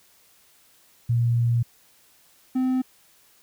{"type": "tone pair in turn", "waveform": ["sine", "triangle"], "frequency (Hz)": [118.3, 257.4], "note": ["A#2", "C4"], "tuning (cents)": [26, -28], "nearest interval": "octave + minor second", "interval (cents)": 1346, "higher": "second", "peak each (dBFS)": -18, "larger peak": "neither", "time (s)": [[1.09, 1.63], [2.55, 2.82]], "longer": "first", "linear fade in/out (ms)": 10, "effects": ["white hiss -58 dBFS RMS until 3.42 s"]}